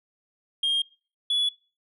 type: tone pair in turn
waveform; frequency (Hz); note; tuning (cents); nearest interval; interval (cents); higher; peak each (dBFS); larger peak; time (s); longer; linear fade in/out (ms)
sine; 3223 / 3409; G7 / G#7; +47 / +45; minor second; 98; second; -19; neither; 0.63-0.82 / 1.3-1.49; neither; 5
effects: noise-tail reverb RT60 0.4 s tail -26 dB re dry + tanh soft clip ceiling -20 dBFS